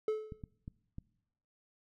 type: tone with exponential decay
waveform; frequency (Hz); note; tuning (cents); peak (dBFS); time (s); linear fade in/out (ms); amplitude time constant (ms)
triangle; 432.5; A4; -30; -25; 0.08-0.42; 2; 73
type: clicks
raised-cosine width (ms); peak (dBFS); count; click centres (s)
5; -31; 4; 0.322 / 0.438 / 0.679 / 0.984
effects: noise-tail reverb RT60 0.9 s tail -23 dB re dry